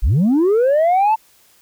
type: linear sweep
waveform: sine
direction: up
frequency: 34.65 to 900 Hz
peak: -9 dBFS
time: 0.02-1.16 s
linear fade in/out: 20 ms
effects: tanh soft clip ceiling -10 dBFS + white hiss -53 dBFS RMS until 1.61 s